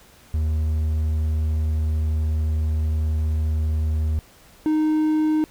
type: tone pair in turn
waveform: triangle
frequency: 77.78 / 309.5 Hz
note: D#2 / D#4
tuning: 0 / -9 cents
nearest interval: 2 octaves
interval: 2391 cents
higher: second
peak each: -17 / -15 dBFS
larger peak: second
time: 0.34-4.19 / 4.66-5.44 s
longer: first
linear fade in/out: 0 ms
effects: pink hiss -51 dBFS RMS until 5.5 s